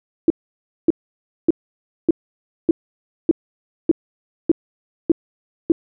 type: tone bursts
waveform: sine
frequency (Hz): 329.6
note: E4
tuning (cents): 0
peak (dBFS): -8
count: 10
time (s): 0.28-5.72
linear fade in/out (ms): 2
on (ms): 22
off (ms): 580
effects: none